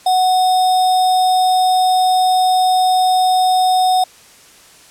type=tone with sample-and-hold; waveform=sine; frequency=740 Hz; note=F#5; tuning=in tune; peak=-10 dBFS; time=0.06-4.04 s; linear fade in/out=5 ms; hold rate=4410 Hz; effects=white hiss -44 dBFS RMS until 4.9 s + low-pass 10000 Hz 12 dB/octave